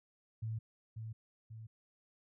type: tone with echo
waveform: sine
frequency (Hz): 111.2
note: A2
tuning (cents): +19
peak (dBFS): -36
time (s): 0.42-0.59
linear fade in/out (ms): 10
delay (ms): 540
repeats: 2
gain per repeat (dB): -5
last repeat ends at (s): 1.67
effects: none